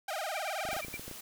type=tone with vibrato; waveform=sawtooth; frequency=702 Hz; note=F5; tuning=9 cents sharp; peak=-30 dBFS; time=0.08-0.81 s; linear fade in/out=5 ms; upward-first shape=sine; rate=19 Hz; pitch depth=250 cents each way
type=tone bursts; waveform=sine; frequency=2349 Hz; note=D7; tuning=in tune; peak=-37 dBFS; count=6; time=0.35-0.97 s; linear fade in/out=10 ms; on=40 ms; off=76 ms
type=clicks; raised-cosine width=2 ms; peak=-31 dBFS; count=10; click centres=0.652 / 0.689 / 0.731 / 0.766 / 0.848 / 0.883 / 0.941 / 0.995 / 1.08 / 1.113 s
type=noise; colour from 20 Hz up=white; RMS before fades=-46 dBFS; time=0.71-1.21 s; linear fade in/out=5 ms
effects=none